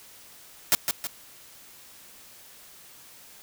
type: noise with echo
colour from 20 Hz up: white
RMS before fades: -19 dBFS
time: 0.72-0.75 s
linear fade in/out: 0 ms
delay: 160 ms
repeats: 2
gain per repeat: -6 dB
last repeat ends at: 1.07 s
effects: white hiss -50 dBFS RMS until 3.42 s